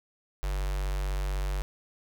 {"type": "tone with notch filter", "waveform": "square", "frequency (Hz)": 48, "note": "G1", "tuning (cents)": -36, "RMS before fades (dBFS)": -30, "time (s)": [0.43, 1.62], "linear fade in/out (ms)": 0, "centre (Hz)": 220, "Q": 0.66, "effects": []}